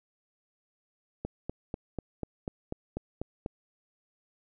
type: click train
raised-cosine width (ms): 2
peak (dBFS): -20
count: 10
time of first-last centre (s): 1.25-3.461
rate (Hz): 4.07
effects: none